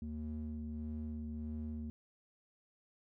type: ring-modulated tone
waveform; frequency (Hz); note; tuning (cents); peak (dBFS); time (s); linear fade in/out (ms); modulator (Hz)
triangle; 76.1; D#2; -38; -34; 0.02-1.9; 0; 153
effects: none